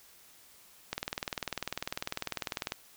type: click train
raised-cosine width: 0.2 ms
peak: -15 dBFS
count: 37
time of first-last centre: 0.93-2.721 s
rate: 20.1 Hz
effects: white hiss -58 dBFS RMS until 2.96 s